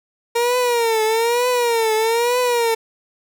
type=tone with vibrato; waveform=30% pulse; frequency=466.2 Hz; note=A#4; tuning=in tune; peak=-13 dBFS; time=0.35-2.75 s; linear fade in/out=10 ms; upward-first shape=triangle; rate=1.1 Hz; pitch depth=130 cents each way; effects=none